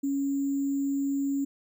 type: tone with sample-and-hold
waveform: sine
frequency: 277.6 Hz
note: C#4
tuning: 3 cents sharp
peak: -25 dBFS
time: 0.03-1.45 s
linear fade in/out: 10 ms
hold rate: 7350 Hz
effects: none